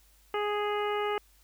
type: harmonic tone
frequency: 415.3 Hz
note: G#4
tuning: in tune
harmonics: 1 / 2 / 3 / 4 / 5 / 6 / 7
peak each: -30 / -34 / -35 / -43 / -40 / -46 / -42 dBFS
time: 0.34-1.18 s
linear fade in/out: 2 ms
effects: added 50 Hz sine -61 dBFS peak until 1.43 s + white hiss -64 dBFS RMS until 1.43 s